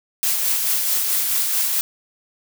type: noise with tremolo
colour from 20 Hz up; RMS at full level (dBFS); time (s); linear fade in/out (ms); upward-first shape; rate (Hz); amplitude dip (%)
blue; -19; 0.23-1.81; 0; sine; 4.6; 30
effects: none